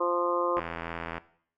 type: harmonic tone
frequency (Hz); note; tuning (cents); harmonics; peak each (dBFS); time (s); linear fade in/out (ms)
174.61; F3; 0; 2 / 3 / 4 / 5 / 6 / 7; -31 / -29 / -40 / -39 / -29 / -34; 0-0.6; 10
type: click train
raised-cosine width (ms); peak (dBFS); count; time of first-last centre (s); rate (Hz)
0.5; -19; 52; 0.57-1.18; 83.6
effects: noise-tail reverb RT60 0.6 s tail -18 dB re dry